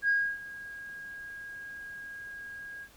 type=tone with ADSR envelope; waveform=sine; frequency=1635 Hz; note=G#6; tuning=28 cents flat; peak=-21 dBFS; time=0.02-2.89 s; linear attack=66 ms; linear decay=290 ms; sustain=-19 dB; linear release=69 ms; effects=tanh soft clip ceiling -18 dBFS + pink hiss -58 dBFS RMS until 2.96 s